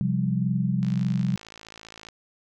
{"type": "chord", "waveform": "sine", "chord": "C suspended fourth", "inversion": "none", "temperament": "just", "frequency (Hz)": [130.81, 174.42, 196.22], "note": ["C3", "F3", "G3"], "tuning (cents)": [0, -2, 2], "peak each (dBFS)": -26, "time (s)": [0.01, 1.36], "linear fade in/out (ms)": 0}
{"type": "click train", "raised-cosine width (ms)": 0.2, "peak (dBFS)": -25, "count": 70, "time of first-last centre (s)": [0.83, 2.087], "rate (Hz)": 54.9}
{"effects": []}